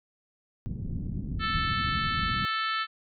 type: low-pass noise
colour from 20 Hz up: white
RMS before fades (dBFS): -33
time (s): 0.66-2.45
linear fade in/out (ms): 0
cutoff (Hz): 200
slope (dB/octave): 24
type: harmonic tone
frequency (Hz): 440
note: A4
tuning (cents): 0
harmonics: 3 / 4 / 5 / 6 / 7 / 8 / 9 / 10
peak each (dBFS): -29 / -33 / -39 / -40 / -37 / -41 / -41 / -42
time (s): 1.39-2.87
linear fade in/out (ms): 50
effects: none